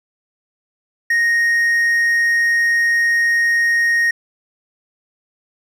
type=tone; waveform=triangle; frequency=1864.7 Hz; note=A#6; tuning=in tune; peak=-11 dBFS; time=1.1-4.11 s; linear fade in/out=5 ms; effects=none